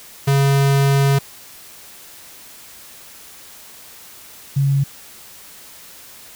square / sine tone pair in turn, 138.59 / 138.59 Hz, C#3 / C#3, 0 / 0 cents, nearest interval unison, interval 0 cents, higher neither, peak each -13 / -13 dBFS, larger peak neither, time 0.27-1.19 / 4.56-4.84 s, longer first, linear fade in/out 10 ms, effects white hiss -41 dBFS RMS until 6.35 s

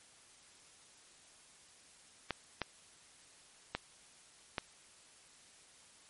clicks, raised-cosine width 0.3 ms, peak -18 dBFS, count 4, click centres 2.307 / 2.617 / 3.75 / 4.582 s, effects white hiss -61 dBFS RMS until 6.09 s + MP3 48 kbps

